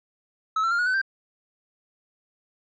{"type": "tone with pitch steps", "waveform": "triangle", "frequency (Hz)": [1294, 1345.1, 1398.1, 1453.3, 1510.7, 1570.3], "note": ["E6", "E6", "F6", "F#6", "F#6", "G6"], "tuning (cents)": [-32, 35, 1, -31, 36, 3], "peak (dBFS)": -19, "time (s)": [0.56, 1.016], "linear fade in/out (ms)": 5, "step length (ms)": 76, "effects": ["resampled to 16000 Hz"]}